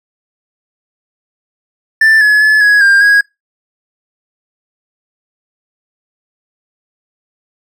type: tone with pitch steps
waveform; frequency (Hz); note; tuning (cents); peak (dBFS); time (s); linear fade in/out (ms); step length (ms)
triangle; 1771 / 1701 / 1720 / 1670 / 1599 / 1649; A6 / G#6 / A6 / G#6 / G6 / G#6; +11 / +41 / -40 / +9 / +34 / -13; -3; 2.01-3.21; 5; 200
effects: noise-tail reverb RT60 0.2 s tail -24 dB re dry